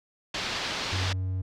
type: low-pass noise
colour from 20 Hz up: white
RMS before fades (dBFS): -32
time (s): 0.34-1.13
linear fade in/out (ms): 5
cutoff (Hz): 4800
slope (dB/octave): 24
type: tone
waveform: triangle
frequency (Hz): 93.3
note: F#2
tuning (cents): +15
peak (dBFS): -25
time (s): 0.92-1.42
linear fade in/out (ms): 10
effects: none